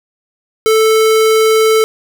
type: tone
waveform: square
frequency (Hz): 440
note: A4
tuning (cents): 0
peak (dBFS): -8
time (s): 0.66-1.84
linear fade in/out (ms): 0
effects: none